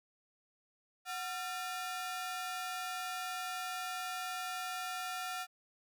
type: ring-modulated tone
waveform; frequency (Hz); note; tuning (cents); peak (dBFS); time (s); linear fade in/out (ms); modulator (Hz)
sawtooth; 1055; C6; +14; -31; 1.05-5.47; 50; 316
effects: none